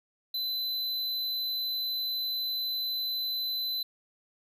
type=tone; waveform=square; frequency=4024 Hz; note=B7; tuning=32 cents sharp; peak=-30 dBFS; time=0.34-3.83 s; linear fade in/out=5 ms; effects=none